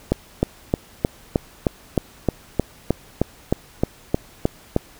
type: click train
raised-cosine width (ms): 2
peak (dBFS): -3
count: 16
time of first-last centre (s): 0.12-4.764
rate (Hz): 3.23
effects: pink hiss -48 dBFS RMS until 4.99 s